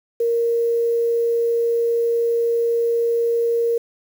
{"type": "tone with quantisation", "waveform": "sine", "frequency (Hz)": 466.2, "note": "A#4", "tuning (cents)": 0, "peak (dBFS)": -16, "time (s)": [0.2, 3.78], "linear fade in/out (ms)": 5, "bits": 7, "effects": []}